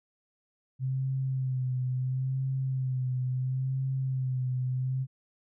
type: tone with vibrato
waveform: sine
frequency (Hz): 130.1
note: C3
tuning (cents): -9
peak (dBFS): -27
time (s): 0.79-5.07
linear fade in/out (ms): 50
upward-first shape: sine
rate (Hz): 0.73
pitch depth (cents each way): 39
effects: none